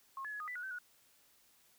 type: tone with pitch steps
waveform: sine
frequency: 1078 / 1706 / 1685 / 1237 / 1984 / 1458 / 1542 / 1458 Hz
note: C#6 / G#6 / G#6 / D#6 / B6 / F#6 / G6 / F#6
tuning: -49 / +46 / +25 / -10 / +7 / -26 / -29 / -26 cents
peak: -40 dBFS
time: 0.17-0.786 s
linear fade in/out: 2 ms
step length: 77 ms
effects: white hiss -68 dBFS RMS until 1.78 s